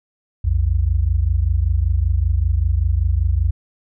sine tone pair together, 60.42 / 85.6 Hz, B1 / F2, -37 / -34 cents, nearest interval tritone, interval 603 cents, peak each -17 dBFS, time 0.44-3.51 s, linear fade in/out 10 ms, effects none

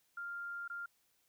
sine tone with dropouts, 1396.9 Hz, F6, in tune, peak -40 dBFS, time 0.17-0.86 s, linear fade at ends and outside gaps 5 ms, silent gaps 0.679-0.699 s, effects white hiss -75 dBFS RMS until 1.28 s

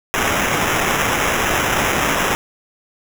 white noise with sample-and-hold, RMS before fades -18 dBFS, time 0.14-2.35 s, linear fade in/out 0 ms, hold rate 4410 Hz, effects none

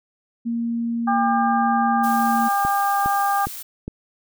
sine tone with pitch glide, 233.1 to 231.4 Hz, A#3 to A#3, 0 to -13 cents, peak -21 dBFS, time 0.45-2.49 s, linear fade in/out 20 ms, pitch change -13 cents, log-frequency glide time 1.06-1.3 s
harmonic tone, 400 Hz, G4, 35 cents sharp, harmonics 2 / 3 / 4, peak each -19 / -23 / -29 dBFS, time 1.07-3.46 s, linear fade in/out 10 ms
blue noise, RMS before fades -34 dBFS, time 2.03-3.63 s, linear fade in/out 10 ms
click train, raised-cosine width 3 ms, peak -16 dBFS, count 4, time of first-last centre 2.65-3.88 s, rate 2.44 Hz
effects none

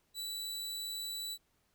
sawtooth tone, 3951 Hz, B7, in tune, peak -35 dBFS, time 0.14-1.38 s, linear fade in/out 50 ms, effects pink hiss -75 dBFS RMS until 1.74 s

